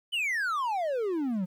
triangle exponential sweep, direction down, 3070 to 174.61 Hz, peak -25 dBFS, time 0.12-1.46 s, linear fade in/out 20 ms, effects 11-bit

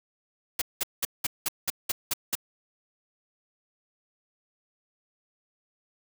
white noise bursts, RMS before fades -27 dBFS, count 9, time 0.59-2.353 s, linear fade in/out 5 ms, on 27 ms, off 190 ms, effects none

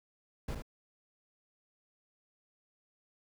brown noise with echo, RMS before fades -37 dBFS, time 0.48-0.55 s, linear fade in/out 5 ms, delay 72 ms, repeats 1, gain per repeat -5 dB, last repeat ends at 0.622 s, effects none

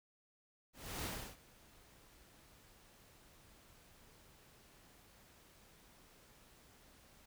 pink noise with ADSR envelope, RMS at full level -41 dBFS, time 0.73-7.26 s, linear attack 310 ms, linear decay 320 ms, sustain -23 dB, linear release 8 ms, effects none

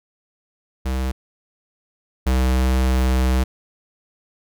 square tone pair in turn, 64.9 / 64.19 Hz, C2 / C2, -13 / -32 cents, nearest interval unison, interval 19 cents, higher first, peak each -21 / -16 dBFS, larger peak second, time 0.85-1.12 / 2.26-3.44 s, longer second, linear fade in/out 10 ms, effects none

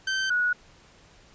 sawtooth / sine tone pair in turn, 1548 / 1461.1 Hz, G6 / F#6, -22 / -22 cents, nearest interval minor second, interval 100 cents, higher first, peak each -21 dBFS, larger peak neither, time 0.07-0.3 / 0.3-0.53 s, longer neither, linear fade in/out 5 ms, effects pink hiss -55 dBFS RMS until 1.34 s + resampled to 16000 Hz

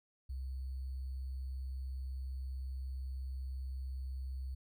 sine tone with sample-and-hold, 65.5 Hz, C2, 2 cents sharp, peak -38 dBFS, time 0.29-4.55 s, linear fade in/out 10 ms, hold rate 4410 Hz, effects none

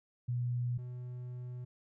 sine / triangle tone pair in turn, 122.2 / 123.98 Hz, B2 / B2, -18 / +7 cents, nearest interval unison, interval 25 cents, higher second, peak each -31 / -38 dBFS, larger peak first, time 0.28-0.78 / 0.78-1.65 s, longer second, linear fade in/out 10 ms, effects none

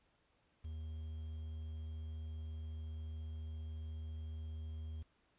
triangle tone with quantisation, 78.6 Hz, D#2, 18 cents sharp, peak -40 dBFS, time 0.64-5.03 s, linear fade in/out 10 ms, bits 11, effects pink hiss -75 dBFS RMS until 5.38 s + resampled to 8000 Hz

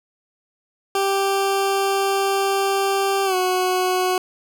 20% pulse tone with pitch glide, 392 to 367.9 Hz, G4 to F#4, 0 to -10 cents, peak -13 dBFS, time 0.95-4.18 s, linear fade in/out 2 ms, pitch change -110 cents, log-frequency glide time 3.25-3.35 s, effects none

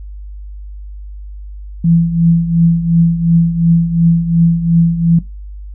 sine tone with tremolo, 167.8 Hz, E3, 31 cents sharp, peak -5 dBFS, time 1.84-5.19 s, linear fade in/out 5 ms, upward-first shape triangle, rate 2.8 Hz, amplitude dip 75%, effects noise-tail reverb RT60 0.2 s tail -17 dB re dry + added 50 Hz sine -26 dBFS peak until 5.74 s

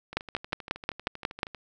two click trains, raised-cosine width 0.3 ms, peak -10 / -24 dBFS, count 8 / 19, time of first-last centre 0.17-1.431 / 0.13-1.547 s, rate 5.55 / 12.7 Hz, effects none

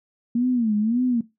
sine tone with vibrato, 230 Hz, A#3, 23 cents flat, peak -18 dBFS, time 0.35-1.21 s, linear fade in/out 5 ms, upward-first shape sine, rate 1.8 Hz, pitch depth 170 cents each way, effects noise-tail reverb RT60 0.2 s tail -18 dB re dry

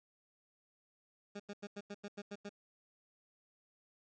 20% pulse tone bursts, 203.6 Hz, G#3, 34 cents flat, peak -38 dBFS, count 9, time 1.35-2.494 s, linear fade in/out 10 ms, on 48 ms, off 89 ms, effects resampled to 16000 Hz + 11-bit

